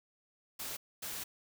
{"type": "noise bursts at uneven times", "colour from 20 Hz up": "white", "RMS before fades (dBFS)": -41, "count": 2, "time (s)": [[0.59, 0.77], [1.02, 1.24]], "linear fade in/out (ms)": 10, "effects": []}